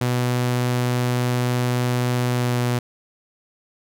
sawtooth tone with pitch glide, 123.47 to 122.4 Hz, B2 to B2, 0 to -15 cents, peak -15 dBFS, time 0.01-2.79 s, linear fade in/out 5 ms, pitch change -15 cents, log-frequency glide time 2.3-2.58 s, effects none

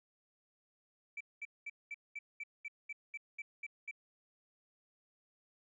sine tone bursts, 2320 Hz, D7, 22 cents flat, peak -39 dBFS, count 12, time 1.17-3.912 s, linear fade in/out 5 ms, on 36 ms, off 210 ms, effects tanh soft clip ceiling -37 dBFS

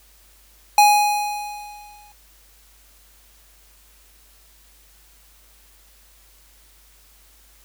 square tone with exponential decay, 830.6 Hz, G#5, in tune, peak -9 dBFS, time 0.78-2.12 s, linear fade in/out 2 ms, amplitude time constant 290 ms, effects added 50 Hz sine -54 dBFS peak until 7.64 s + white hiss -54 dBFS RMS until 7.64 s

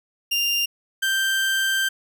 30% pulse tone pair in turn, 2794 / 1568.1 Hz, F7 / G6, 0 / 0 cents, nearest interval minor seventh, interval 1000 cents, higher first, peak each -17 dBFS, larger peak neither, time 0.31-0.66 / 1.02-1.89 s, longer second, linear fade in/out 10 ms, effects none

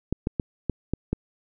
clicks, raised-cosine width 3 ms, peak -11 dBFS, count 6, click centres 0.126 / 0.271 / 0.398 / 0.697 / 0.936 / 1.13 s, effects none

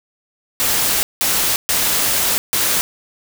white noise bursts at uneven times, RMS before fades -17 dBFS, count 4, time 0.6-1.03 / 1.21-1.56 / 1.69-2.38 / 2.53-2.81 s, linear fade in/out 0 ms, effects none

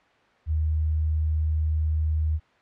sine tone, 77.9 Hz, D#2, 3 cents sharp, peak -21 dBFS, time 0.46-2.4 s, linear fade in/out 50 ms, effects white hiss -59 dBFS RMS until 2.61 s + low-pass 2000 Hz 12 dB/octave

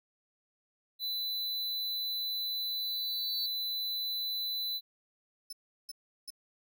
square tone, 3998 Hz, B7, 20 cents sharp, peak -33 dBFS, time 0.99-4.81 s, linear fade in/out 50 ms
triangle tone with exponential growth, 4438 Hz, C#8, 1 cent sharp, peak -32 dBFS, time 2.35-3.46 s, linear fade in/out 1 ms, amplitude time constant 240 ms
sawtooth tone bursts, 5274 Hz, E8, in tune, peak -37 dBFS, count 3, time 5.5-6.304 s, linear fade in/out 5 ms, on 28 ms, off 360 ms
effects none

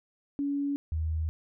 sine tone pair in turn, 283.1 / 79.44 Hz, C#4 / D#2, +37 / +37 cents, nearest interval octave + minor seventh, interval 2200 cents, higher first, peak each -27 dBFS, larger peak neither, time 0.39-0.76 / 0.92-1.29 s, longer neither, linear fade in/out 0 ms, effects none

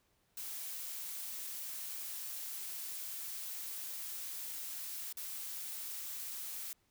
blue noise with dropouts, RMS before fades -43 dBFS, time 0.37-6.73 s, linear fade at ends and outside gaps 2 ms, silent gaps 5.127-5.17 s, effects pink hiss -75 dBFS RMS until 6.9 s

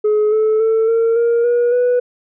sine tone with pitch steps, 424 / 434.7 / 445.6 / 456.8 / 468.3 / 480.1 / 492.1 Hz, G#4 / A4 / A4 / A#4 / A#4 / B4 / B4, +36 / -21 / +22 / -35 / +8 / -49 / -6 cents, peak -9 dBFS, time 0.04-2 s, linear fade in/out 10 ms, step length 280 ms, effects tanh soft clip ceiling -10 dBFS

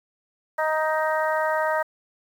harmonic tone, 312.6 Hz, D#4, 8 cents sharp, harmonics 2 / 3 / 4 / 5 / 6, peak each -24 / -26 / -30 / -30 / -31 dBFS, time 0.58-1.83 s, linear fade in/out 10 ms, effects 8-bit

